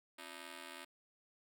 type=ring-modulated tone; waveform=5% pulse; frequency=311.1 Hz; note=D#4; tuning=in tune; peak=-34 dBFS; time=0.18-0.85 s; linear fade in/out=10 ms; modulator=41.1 Hz; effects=none